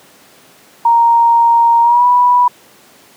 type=tone with pitch glide; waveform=sine; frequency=932.3 to 981.5 Hz; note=A#5 to B5; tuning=0 to -11 cents; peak=-6 dBFS; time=0.85-2.48 s; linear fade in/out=5 ms; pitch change=+89 cents; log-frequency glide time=1.82-2.05 s; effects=pink hiss -44 dBFS RMS until 3.16 s + high-pass 200 Hz 12 dB/octave